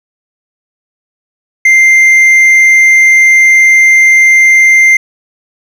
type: tone with hard clipping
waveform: sine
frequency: 2093 Hz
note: C7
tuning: in tune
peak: -3 dBFS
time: 1.65-4.97 s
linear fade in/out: 5 ms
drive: 3 dB
effects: none